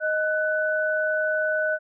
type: tone pair together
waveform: sine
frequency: 622.3 / 1493.4 Hz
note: D#5 / F#6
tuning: 0 / +16 cents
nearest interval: octave + minor third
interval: 1516 cents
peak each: -24 dBFS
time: 0-1.79 s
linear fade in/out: 50 ms
effects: none